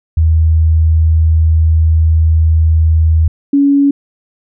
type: tone pair in turn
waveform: sine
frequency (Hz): 80.1 / 281.4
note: E2 / C#4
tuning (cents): -49 / +26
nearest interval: octave + minor seventh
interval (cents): 2175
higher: second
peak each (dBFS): -6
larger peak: neither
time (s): 0.17-3.28 / 3.53-3.91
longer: first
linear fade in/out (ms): 5
effects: none